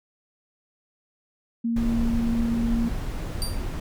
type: tone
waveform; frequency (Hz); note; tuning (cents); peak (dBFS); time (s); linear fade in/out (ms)
sine; 231.9; A#3; -9; -22; 1.64-2.89; 10
type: noise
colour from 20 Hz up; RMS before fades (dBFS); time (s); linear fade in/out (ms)
brown; -28; 1.76-3.8; 5
type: tone with exponential decay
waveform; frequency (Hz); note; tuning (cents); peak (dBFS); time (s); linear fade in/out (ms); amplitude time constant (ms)
25% pulse; 4677; D8; -8; -21; 3.42-3.65; 0; 50
effects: none